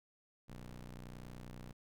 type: ring-modulated tone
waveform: 20% pulse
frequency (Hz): 61.1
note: B1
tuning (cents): -18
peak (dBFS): -40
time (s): 0.48-1.73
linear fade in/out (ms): 20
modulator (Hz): 75.9
effects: none